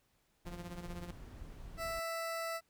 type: noise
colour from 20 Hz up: brown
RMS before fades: -49 dBFS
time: 0.45-2 s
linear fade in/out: 5 ms
type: tone with tremolo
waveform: sawtooth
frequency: 174.61 Hz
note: F3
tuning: in tune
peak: -38 dBFS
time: 0.46-1.11 s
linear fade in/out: 5 ms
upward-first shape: sine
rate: 16 Hz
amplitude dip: 65%
type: tone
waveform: 20% pulse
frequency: 661 Hz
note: E5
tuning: 5 cents sharp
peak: -32 dBFS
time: 1.77-2.61 s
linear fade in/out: 50 ms
effects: pink hiss -75 dBFS RMS until 2.69 s